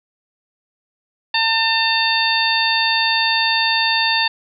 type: harmonic tone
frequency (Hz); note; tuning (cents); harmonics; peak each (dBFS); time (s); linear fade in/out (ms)
900; A5; +39; 1 / 2 / 3 / 4 / 5; -21 / -21 / -21 / -21 / -21; 1.34-4.28; 5
effects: none